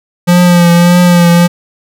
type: tone with vibrato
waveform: square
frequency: 174.61 Hz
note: F3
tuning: in tune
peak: -4 dBFS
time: 0.27-1.48 s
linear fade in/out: 20 ms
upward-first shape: triangle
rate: 1.7 Hz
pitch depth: 36 cents each way
effects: none